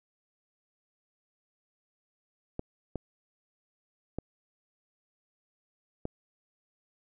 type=clicks; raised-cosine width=2 ms; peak=-20 dBFS; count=4; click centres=2.594 / 2.957 / 4.186 / 6.054 s; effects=none